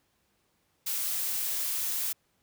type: noise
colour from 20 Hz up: blue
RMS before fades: -31 dBFS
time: 0.86-2.13 s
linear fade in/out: 10 ms
effects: pink hiss -72 dBFS RMS until 2.42 s + high-pass 60 Hz 12 dB/octave

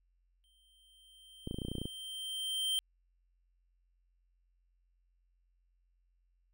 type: tone with exponential growth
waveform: square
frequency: 3136 Hz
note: G7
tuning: in tune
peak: -30 dBFS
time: 0.44-2.79 s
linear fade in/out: 0 ms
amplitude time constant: 510 ms
type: clicks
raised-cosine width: 3 ms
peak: -25 dBFS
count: 12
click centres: 1.474 / 1.511 / 1.544 / 1.586 / 1.618 / 1.65 / 1.684 / 1.716 / 1.753 / 1.783 / 1.816 / 1.855 s
effects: added 44 Hz sine -70 dBFS peak until 6.53 s

